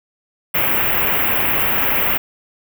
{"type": "band-stop noise", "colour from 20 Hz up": "white", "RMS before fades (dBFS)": -17, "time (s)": [0.54, 2.18], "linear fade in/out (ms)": 10, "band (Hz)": [2900, 14000], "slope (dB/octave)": 48, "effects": []}